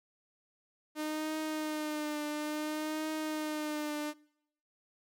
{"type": "tone with vibrato", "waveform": "sawtooth", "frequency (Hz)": 305.2, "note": "D#4", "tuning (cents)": -33, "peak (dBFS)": -30, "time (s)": [0.95, 4.14], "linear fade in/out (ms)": 50, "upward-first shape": "triangle", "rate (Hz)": 0.58, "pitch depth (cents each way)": 42, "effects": ["noise-tail reverb RT60 0.8 s tail -25 dB re dry"]}